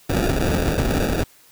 pink noise with sample-and-hold, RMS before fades -20 dBFS, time 0.09-1.24 s, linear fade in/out 10 ms, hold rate 1050 Hz, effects white hiss -52 dBFS RMS until 1.51 s

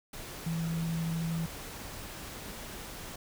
sine tone in noise, 164.81 Hz, E3, in tune, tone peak -30 dBFS, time 0.46-1.46 s, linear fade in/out 5 ms, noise pink, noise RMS -43 dBFS, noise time 0.13-3.16 s, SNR +10 dB, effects none

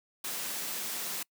white high-pass noise, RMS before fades -36 dBFS, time 0.24-1.23 s, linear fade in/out 5 ms, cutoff 150 Hz, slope 48 dB/octave, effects noise-tail reverb RT60 0.1 s tail -26 dB re dry

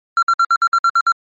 triangle tone bursts, 1365 Hz, F6, 40 cents flat, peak -8 dBFS, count 9, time 0.17-1.12 s, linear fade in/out 2 ms, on 54 ms, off 58 ms, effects MP3 32 kbps

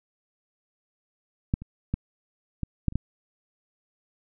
clicks, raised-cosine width 5 ms, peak -10 / -26 / -13 / -16 / -10 / -27 / -12 dBFS, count 7, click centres 1.539 / 1.62 / 1.94 / 2.633 / 2.883 / 2.924 / 2.956 s, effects none

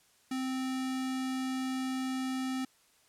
square tone with notch filter, 260.5 Hz, C4, 7 cents flat, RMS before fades -34 dBFS, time 0.31-2.65 s, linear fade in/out 5 ms, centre 570 Hz, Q 1.4, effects white hiss -66 dBFS RMS until 3.08 s + low-pass 11000 Hz 12 dB/octave

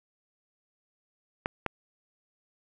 clicks, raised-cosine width 0.5 ms, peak -13 dBFS, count 2, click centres 1.459 / 1.663 s, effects none

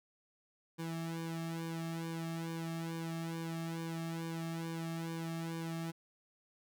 sawtooth tone with flanger, 164.81 Hz, E3, in tune, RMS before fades -40 dBFS, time 0.78-5.92 s, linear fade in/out 20 ms, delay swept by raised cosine 1.5 to 2.06 ms, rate 2.3 Hz, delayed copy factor -0.85, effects none

